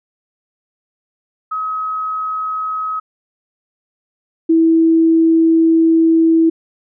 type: tone pair in turn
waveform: sine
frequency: 1274 / 326.5 Hz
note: D#6 / E4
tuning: +41 / -17 cents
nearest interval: 2 octaves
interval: 2358 cents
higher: first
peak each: -18 / -8 dBFS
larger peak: second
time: 1.51-3 / 4.49-6.5 s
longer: second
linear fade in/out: 10 ms
effects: none